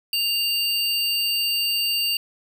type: tone pair together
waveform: square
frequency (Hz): 2794 / 4608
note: F7 / D8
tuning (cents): 0 / -34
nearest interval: major sixth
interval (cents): 866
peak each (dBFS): -24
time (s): 0.13-2.17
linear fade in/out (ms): 2
effects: none